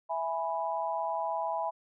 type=chord; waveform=sine; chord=E major; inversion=none; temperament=equal; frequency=659.3 / 830.6 / 987.8 Hz; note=E5 / G#5 / B5; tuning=0 / 0 / 0 cents; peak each=-34 dBFS; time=0.09-1.71 s; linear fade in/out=20 ms; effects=none